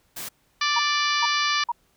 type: noise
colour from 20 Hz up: white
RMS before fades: -34 dBFS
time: 0.16-0.29 s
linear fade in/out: 10 ms
type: harmonic tone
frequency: 587.3 Hz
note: D5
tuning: in tune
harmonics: 2 / 3 / 4 / 5 / 6 / 7 / 8 / 9 / 10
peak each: -25 / -28 / -28 / -31 / -31 / -32 / -30 / -36 / -36 dBFS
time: 0.61-1.64 s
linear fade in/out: 5 ms
type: tone bursts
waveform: sine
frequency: 947 Hz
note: A#5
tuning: 27 cents sharp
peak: -21 dBFS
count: 3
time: 0.76-1.719 s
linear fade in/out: 5 ms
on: 33 ms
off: 430 ms
effects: pink hiss -65 dBFS RMS until 1.96 s